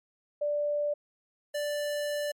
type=tone pair in turn; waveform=sine / square; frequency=587.3 / 587.3 Hz; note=D5 / D5; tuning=0 / 0 cents; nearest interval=unison; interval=0 cents; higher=neither; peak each=-26 / -30 dBFS; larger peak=first; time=0.41-0.94 / 1.54-2.32 s; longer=second; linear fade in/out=10 ms; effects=MP3 64 kbps